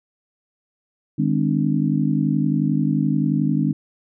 harmonic tone with a mistuned harmonic, 51.4 Hz, G#1, 17 cents flat, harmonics 3 / 4 / 5 / 6, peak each -21 / -22 / -23 / -24 dBFS, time 1.18-3.73 s, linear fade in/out 10 ms, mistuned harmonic 6, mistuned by -72 cents, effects none

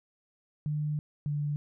sine tone pair in turn, 150 / 146.74 Hz, D3 / D3, +37 / -1 cents, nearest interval unison, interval 38 cents, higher first, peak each -28 dBFS, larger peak neither, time 0.66-0.99 / 1.26-1.56 s, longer first, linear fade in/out 0 ms, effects none

